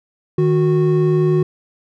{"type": "tone pair together", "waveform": "triangle", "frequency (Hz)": [154.85, 366.5], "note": ["D#3", "F#4"], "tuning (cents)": [-8, -16], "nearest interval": "octave + minor third", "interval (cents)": 1492, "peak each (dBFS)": -13, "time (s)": [0.38, 1.43], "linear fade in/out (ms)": 5, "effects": []}